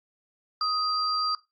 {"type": "tone pair together", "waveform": "sine", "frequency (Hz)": [1252, 4727], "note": ["D#6", "D8"], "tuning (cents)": [10, 10], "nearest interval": "octave + major seventh", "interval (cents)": 2300, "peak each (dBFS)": [-26, -28], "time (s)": [0.61, 1.35], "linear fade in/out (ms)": 2, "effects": ["noise-tail reverb RT60 0.2 s tail -17 dB re dry", "AAC 64 kbps"]}